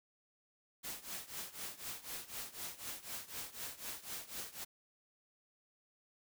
white noise with tremolo, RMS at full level -42 dBFS, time 0.83-4.65 s, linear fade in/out 20 ms, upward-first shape triangle, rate 4 Hz, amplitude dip 90%, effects none

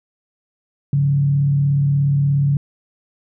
sine tone with frequency modulation, 141.2 Hz, C#3, 32 cents sharp, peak -13 dBFS, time 0.93-2.57 s, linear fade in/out 2 ms, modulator 36.8 Hz, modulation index 0.33, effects none

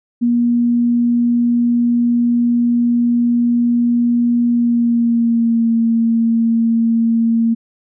sine tone with pitch glide, 238.7 to 229 Hz, A#3 to A#3, +41 to -31 cents, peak -11 dBFS, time 0.21-7.55 s, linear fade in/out 20 ms, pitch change -72 cents, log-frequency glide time 4.48-5.72 s, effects none

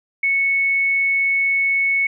sine tone, 2209 Hz, C#7, 7 cents flat, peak -15 dBFS, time 0.23-2.07 s, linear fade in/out 5 ms, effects none

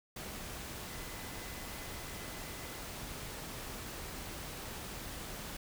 sine tone in noise, 2018 Hz, B6, 37 cents sharp, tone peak -55 dBFS, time 0.89-2.81 s, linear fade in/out 5 ms, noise pink, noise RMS -44 dBFS, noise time 0.16-5.57 s, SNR -14 dB, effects none

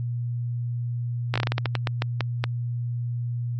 slowing click train, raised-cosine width 0.3 ms, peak -8 dBFS, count 14, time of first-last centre 1.34-2.44 s, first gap 16 ms, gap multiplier 1.25, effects added 120 Hz sine -25 dBFS peak until 3.59 s + MP3 32 kbps

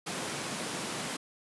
pink high-pass noise, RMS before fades -36 dBFS, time 0.06-1.17 s, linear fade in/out 10 ms, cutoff 140 Hz, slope 24 dB/octave, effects resampled to 24000 Hz

